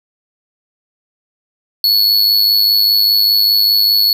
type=tone with amplitude modulation; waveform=square; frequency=4400 Hz; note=C#8; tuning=14 cents flat; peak=-7 dBFS; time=1.84-4.13 s; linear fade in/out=2 ms; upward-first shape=sine; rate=105 Hz; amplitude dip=55%; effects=none